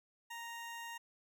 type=tone; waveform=20% pulse; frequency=932.3 Hz; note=A#5; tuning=in tune; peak=-39 dBFS; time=0.3-0.98 s; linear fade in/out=10 ms; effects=none